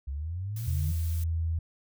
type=exponential sweep; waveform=sine; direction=up; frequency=65.41 to 157 Hz; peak=-31 dBFS; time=0.07-0.92 s; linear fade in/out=10 ms
type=noise; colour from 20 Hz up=blue; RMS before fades=-45 dBFS; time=0.56-1.24 s; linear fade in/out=5 ms
type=tone with pitch glide; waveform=sine; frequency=82.41 to 81.89 Hz; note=E2 to E2; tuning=0 to -11 cents; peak=-26 dBFS; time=0.67-1.59 s; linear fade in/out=5 ms; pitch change=-11 cents; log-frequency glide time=0.85-1.37 s
effects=none